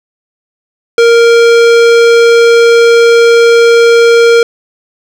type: tone with hard clipping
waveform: sine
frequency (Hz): 466.2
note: A#4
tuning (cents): 0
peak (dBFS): -4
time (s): 0.98-4.43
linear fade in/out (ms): 2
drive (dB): 18
effects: none